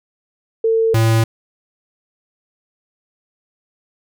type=tone pair in turn; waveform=sine / square; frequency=450 / 112.7 Hz; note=A4 / A2; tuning=+39 / +42 cents; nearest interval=2 octaves; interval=2397 cents; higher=first; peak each=-12 dBFS; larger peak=neither; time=0.64-0.94 / 0.94-1.24 s; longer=neither; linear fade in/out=5 ms; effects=none